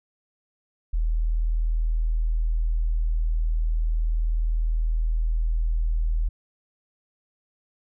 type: tone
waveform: sine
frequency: 40.17 Hz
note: E1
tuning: 44 cents flat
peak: -20 dBFS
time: 0.93-6.29 s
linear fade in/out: 10 ms
effects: none